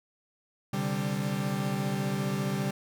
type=chord; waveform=40% pulse; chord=C suspended second; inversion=none; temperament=equal with one note detuned; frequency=130.81 / 145.73 / 196 Hz; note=C3 / D3 / G3; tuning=0 / -13 / 0 cents; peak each=-34 / -32 / -30 dBFS; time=0.73-2.71 s; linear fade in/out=5 ms; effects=none